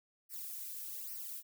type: noise with flanger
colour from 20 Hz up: violet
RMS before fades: -44 dBFS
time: 0.29-1.43 s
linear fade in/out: 50 ms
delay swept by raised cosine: 0.27 to 2.37 ms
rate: 1.2 Hz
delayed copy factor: -0.95
effects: none